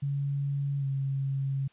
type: tone with pitch glide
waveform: sine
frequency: 140.5 to 136.42 Hz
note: C#3 to C#3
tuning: +24 to -27 cents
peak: -27 dBFS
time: 0.02-1.68 s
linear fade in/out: 10 ms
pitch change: -51 cents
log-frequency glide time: 0.79-0.85 s
effects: white hiss -63 dBFS RMS until 1.72 s + resampled to 8000 Hz